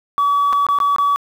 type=tone with dropouts; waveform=sine; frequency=1140 Hz; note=C#6; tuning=48 cents sharp; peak=-11 dBFS; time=0.18-1.16 s; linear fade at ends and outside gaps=0 ms; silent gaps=0.527-0.531 / 0.666-0.687 / 0.787-0.802 / 0.962-0.984 s; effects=tanh soft clip ceiling -10 dBFS + 7-bit

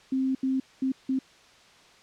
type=tone bursts at uneven times; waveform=sine; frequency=263.7 Hz; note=C4; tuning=14 cents sharp; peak=-23 dBFS; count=4; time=0.12-0.35 / 0.43-0.6 / 0.82-0.92 / 1.09-1.19 s; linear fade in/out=5 ms; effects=white hiss -55 dBFS RMS until 2.02 s + low-pass 5000 Hz 12 dB/octave

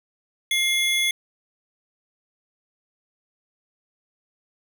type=tone pair together; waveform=square; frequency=2120 / 3404 Hz; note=C7 / G#7; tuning=+22 / +42 cents; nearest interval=minor sixth; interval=820 cents; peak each=-23 / -23 dBFS; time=0.51-1.11 s; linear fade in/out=2 ms; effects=none

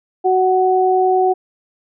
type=tone pair together; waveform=sine; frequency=372.5 / 745 Hz; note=F#4 / F#5; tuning=+12 / +12 cents; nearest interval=octave; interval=1200 cents; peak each=-14 dBFS; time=0.24-1.34 s; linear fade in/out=20 ms; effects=none

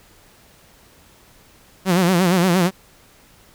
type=tone with vibrato; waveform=sawtooth; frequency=180 Hz; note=F#3; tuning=47 cents flat; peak=-10 dBFS; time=1.85-2.71 s; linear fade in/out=50 ms; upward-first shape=sine; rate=8.6 Hz; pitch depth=110 cents each way; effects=pink hiss -51 dBFS RMS until 3.54 s

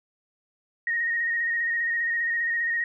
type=tone with vibrato; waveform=sine; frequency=1864.7 Hz; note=A#6; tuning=in tune; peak=-23 dBFS; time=0.87-2.84 s; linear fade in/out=2 ms; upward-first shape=square; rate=15 Hz; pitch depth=21 cents each way; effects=none

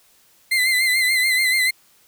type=tone with vibrato; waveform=35% pulse; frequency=2054 Hz; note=C7; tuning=33 cents flat; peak=-14 dBFS; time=0.51-1.71 s; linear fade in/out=10 ms; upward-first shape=sine; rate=6.9 Hz; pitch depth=53 cents each way; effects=white hiss -56 dBFS RMS until 2.07 s

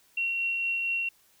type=tone with tremolo; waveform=sine; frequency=2736 Hz; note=F7; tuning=36 cents flat; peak=-25 dBFS; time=0.17-1.09 s; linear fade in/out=5 ms; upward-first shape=triangle; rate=4.3 Hz; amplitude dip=25%; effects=white hiss -63 dBFS RMS until 1.4 s

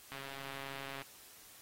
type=click train; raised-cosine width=0.3 ms; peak=-29 dBFS; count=124; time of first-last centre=0.12-1.018 s; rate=137 Hz; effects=white hiss -57 dBFS RMS until 1.61 s + AAC 48 kbps

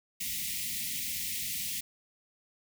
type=band-stop noise; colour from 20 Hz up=white; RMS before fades=-35 dBFS; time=0.2-1.81 s; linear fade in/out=10 ms; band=270 to 1900 Hz; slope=96 dB/octave; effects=none

